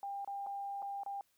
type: tone with dropouts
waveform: sine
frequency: 798 Hz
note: G5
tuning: 31 cents sharp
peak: -38 dBFS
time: 0.03-1.21 s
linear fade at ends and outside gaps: 1 ms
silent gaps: 0.247-0.275 / 0.464-0.469 / 0.821-0.826 / 1.034-1.062 s
effects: white hiss -75 dBFS RMS until 1.37 s